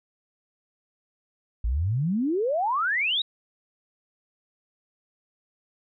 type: exponential sweep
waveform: sine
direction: up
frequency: 51.91 to 3908 Hz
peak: -22 dBFS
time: 1.64-3.22 s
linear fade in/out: 5 ms
effects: none